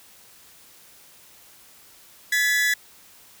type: tone pair together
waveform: 40% pulse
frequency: 1702.9 / 1975.5 Hz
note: G#6 / B6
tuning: +43 / 0 cents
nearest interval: minor third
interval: 257 cents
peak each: -21 dBFS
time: 2.32-2.74 s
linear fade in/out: 5 ms
effects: white hiss -51 dBFS RMS until 3.4 s